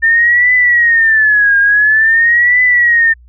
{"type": "tone with vibrato", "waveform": "sine", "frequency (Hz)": 1799, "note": "A6", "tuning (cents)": 38, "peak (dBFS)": -6, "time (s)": [0.02, 3.14], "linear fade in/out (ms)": 20, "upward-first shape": "triangle", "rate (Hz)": 0.48, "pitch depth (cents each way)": 190, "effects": ["added 60 Hz sine -38 dBFS peak until 3.28 s"]}